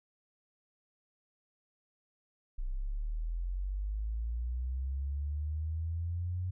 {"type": "linear sweep", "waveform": "sine", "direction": "up", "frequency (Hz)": [30.26, 92.1], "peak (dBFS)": -32, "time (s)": [2.58, 6.51], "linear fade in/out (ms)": 10, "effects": []}